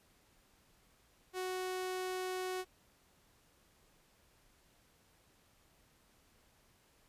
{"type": "tone", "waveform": "sawtooth", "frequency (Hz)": 370, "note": "F#4", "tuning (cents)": 0, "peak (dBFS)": -33, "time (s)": [1.33, 2.65], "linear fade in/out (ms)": 50, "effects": ["pink hiss -69 dBFS RMS until 7.08 s", "resampled to 32000 Hz"]}